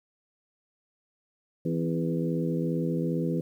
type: harmonic tone with a mistuned harmonic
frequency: 82.41 Hz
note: E2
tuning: in tune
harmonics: 2 / 3 / 4 / 5 / 6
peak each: -28 / -32 / -33 / -36 / -35 dBFS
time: 1.65-3.41 s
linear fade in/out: 5 ms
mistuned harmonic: 3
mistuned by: +51 cents
effects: 10-bit